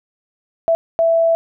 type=tone bursts at uneven times; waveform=sine; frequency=662 Hz; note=E5; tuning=7 cents sharp; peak=-11 dBFS; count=2; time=0.68-0.75 / 0.99-1.35 s; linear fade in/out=0 ms; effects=none